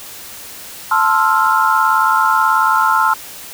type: chord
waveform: sine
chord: F major seventh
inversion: first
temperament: equal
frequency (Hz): 880 / 1046.5 / 1318.5 / 1396.9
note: A5 / C6 / E6 / F6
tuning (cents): 0 / 0 / 0 / 0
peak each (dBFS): -16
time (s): 0.91-3.14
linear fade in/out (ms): 5
effects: white hiss -33 dBFS RMS until 3.53 s